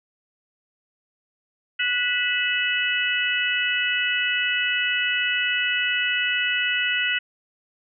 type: harmonic tone with a mistuned harmonic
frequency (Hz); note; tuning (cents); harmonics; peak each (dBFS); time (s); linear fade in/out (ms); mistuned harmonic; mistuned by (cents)
491.3; B4; -9; 3 / 4 / 5 / 6; -26 / -26 / -26 / -26; 1.79-7.19; 10; 5; +99
effects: none